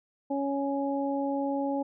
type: harmonic tone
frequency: 278.2 Hz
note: C#4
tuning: 6 cents sharp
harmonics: 1 / 2 / 3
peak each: -29 / -32 / -34 dBFS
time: 0.3-1.83 s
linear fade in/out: 10 ms
effects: none